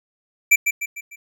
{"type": "tone with echo", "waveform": "square", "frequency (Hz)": 2338, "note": "D7", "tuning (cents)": -8, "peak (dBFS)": -10, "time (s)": [0.51, 0.56], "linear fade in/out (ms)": 10, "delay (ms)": 150, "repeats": 4, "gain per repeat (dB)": -7, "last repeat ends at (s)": 1.16, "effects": []}